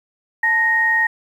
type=tone pair together; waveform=sine; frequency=880 / 1865.9 Hz; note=A5 / A#6; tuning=0 / +1 cents; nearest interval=octave + minor second; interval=1301 cents; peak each=-23 / -14 dBFS; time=0.43-1.07 s; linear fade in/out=5 ms; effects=8-bit